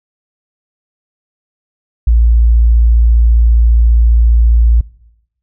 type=tone; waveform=sine; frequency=57.4 Hz; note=A#1; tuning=26 cents flat; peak=-5 dBFS; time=2.07-4.81 s; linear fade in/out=5 ms; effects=noise-tail reverb RT60 0.9 s tail -22 dB re dry